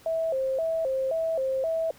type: tone with vibrato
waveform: sine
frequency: 587.3 Hz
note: D5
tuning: in tune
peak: -24 dBFS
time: 0.06-1.91 s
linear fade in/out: 2 ms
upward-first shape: square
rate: 1.9 Hz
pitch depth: 180 cents each way
effects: pink hiss -54 dBFS RMS until 1.98 s